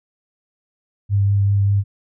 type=tone with vibrato; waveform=sine; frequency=100 Hz; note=G2; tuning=35 cents sharp; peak=-13 dBFS; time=1.09-1.84 s; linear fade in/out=50 ms; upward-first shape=triangle; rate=5.1 Hz; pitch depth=15 cents each way; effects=none